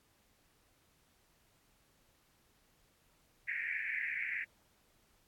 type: band-pass noise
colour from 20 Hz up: pink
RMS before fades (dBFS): -38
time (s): 3.47-4.45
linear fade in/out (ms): 20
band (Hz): 1700 to 2400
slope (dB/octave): 96
effects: pink hiss -71 dBFS RMS until 5.27 s + AAC 64 kbps